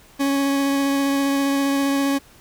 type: tone with vibrato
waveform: 40% pulse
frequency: 277.2 Hz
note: C#4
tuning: in tune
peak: -17 dBFS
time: 0.19-2.19 s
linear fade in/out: 20 ms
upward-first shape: triangle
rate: 15 Hz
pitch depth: 13 cents each way
effects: pink hiss -50 dBFS RMS until 2.4 s